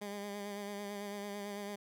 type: tone with vibrato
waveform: 15% pulse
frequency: 203.3 Hz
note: G#3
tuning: 37 cents flat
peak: -34 dBFS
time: 0.01-1.76 s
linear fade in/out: 10 ms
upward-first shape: sine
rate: 9 Hz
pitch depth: 30 cents each way
effects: none